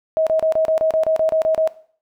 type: tone bursts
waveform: sine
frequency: 637 Hz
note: D#5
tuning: 41 cents sharp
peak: -14 dBFS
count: 12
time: 0.17-1.675 s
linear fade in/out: 0 ms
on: 97 ms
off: 31 ms
effects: noise-tail reverb RT60 0.5 s tail -17 dB re dry